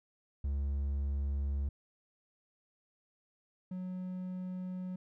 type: tone pair in turn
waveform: triangle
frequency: 70 / 183.56 Hz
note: C#2 / F#3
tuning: +18 / -14 cents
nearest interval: octave + perfect fourth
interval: 1668 cents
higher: second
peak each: -29 / -35 dBFS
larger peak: first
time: 0.44-1.69 / 3.71-4.96 s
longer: neither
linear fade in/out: 5 ms
effects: none